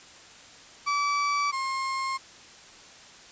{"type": "tone pair in turn", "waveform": "35% pulse", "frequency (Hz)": [1152, 1068.1], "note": ["D6", "C6"], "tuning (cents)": [-34, 35], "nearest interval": "minor second", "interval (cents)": 131, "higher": "first", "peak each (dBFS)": [-22, -26], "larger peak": "first", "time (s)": [[0.86, 1.52], [1.52, 2.18]], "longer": "neither", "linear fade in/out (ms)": 20, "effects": ["white hiss -49 dBFS RMS until 3.31 s", "resampled to 16000 Hz"]}